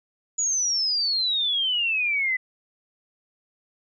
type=exponential sweep; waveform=sine; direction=down; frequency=6910 to 1990 Hz; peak=-21 dBFS; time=0.38-2.37 s; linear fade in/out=10 ms; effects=none